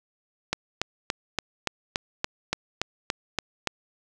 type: click train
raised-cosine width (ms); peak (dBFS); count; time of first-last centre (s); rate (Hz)
0.2; -7; 12; 0.53-3.673; 3.5
effects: none